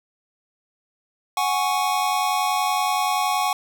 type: chord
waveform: square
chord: F# suspended second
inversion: none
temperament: equal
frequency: 740 / 830.6 / 1108.7 Hz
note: F#5 / G#5 / C#6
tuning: 0 / 0 / 0 cents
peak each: -25 dBFS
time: 1.37-3.53 s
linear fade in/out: 2 ms
effects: none